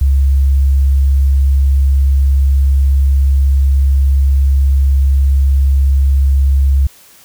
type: tone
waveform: sine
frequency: 68.3 Hz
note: C#2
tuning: 25 cents flat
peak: -7 dBFS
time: 0.01-6.87 s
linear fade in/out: 5 ms
effects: white hiss -43 dBFS RMS until 7.24 s